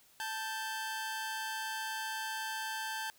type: tone pair together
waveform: sawtooth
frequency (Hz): 880 / 1568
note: A5 / G6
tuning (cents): 0 / 0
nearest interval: minor seventh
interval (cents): 1000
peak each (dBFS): -35 / -36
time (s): 0.2-3.1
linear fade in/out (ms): 0
effects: white hiss -64 dBFS RMS until 3.18 s